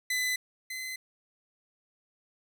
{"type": "tone pair in turn", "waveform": "sawtooth", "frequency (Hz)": [2009, 2042], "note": ["B6", "C7"], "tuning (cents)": [29, -43], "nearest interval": "unison", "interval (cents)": 28, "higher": "second", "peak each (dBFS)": [-24, -32], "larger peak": "first", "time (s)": [[0.1, 0.36], [0.7, 0.96]], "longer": "neither", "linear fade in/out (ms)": 5, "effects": []}